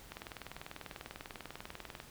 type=click train; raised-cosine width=0.3 ms; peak=-27 dBFS; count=39; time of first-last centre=0.12-2.001 s; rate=20.2 Hz; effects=pink hiss -55 dBFS RMS until 2.1 s